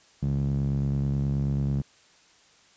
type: tone with band-pass filter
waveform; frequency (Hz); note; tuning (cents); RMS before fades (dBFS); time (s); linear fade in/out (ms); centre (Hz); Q
sawtooth; 69.3; C#2; 0; -26; 0.22-1.82; 10; 160; 3.3
effects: white hiss -58 dBFS RMS until 2.76 s + resampled to 16000 Hz